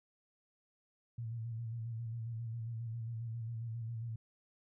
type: tone with vibrato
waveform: sine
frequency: 114.8 Hz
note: A#2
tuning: 26 cents flat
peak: -38 dBFS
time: 1.18-4.16 s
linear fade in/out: 5 ms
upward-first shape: square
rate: 7.4 Hz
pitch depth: 43 cents each way
effects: none